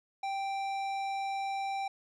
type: tone with tanh clipping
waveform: sine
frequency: 784 Hz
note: G5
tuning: in tune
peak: -34 dBFS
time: 0.23-1.88 s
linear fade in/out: 5 ms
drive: 14 dB
effects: none